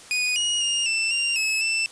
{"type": "tone with pitch steps", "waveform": "sawtooth", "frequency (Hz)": [2477, 2885, 2834, 2666, 2781, 2588, 2660], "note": ["D#7", "F#7", "F7", "E7", "F7", "E7", "E7"], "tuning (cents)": [-8, -44, 25, 19, -8, -32, 15], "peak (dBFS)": -18, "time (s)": [0.11, 1.86], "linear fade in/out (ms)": 0, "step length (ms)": 250, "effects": ["white hiss -45 dBFS RMS until 1.91 s", "resampled to 22050 Hz"]}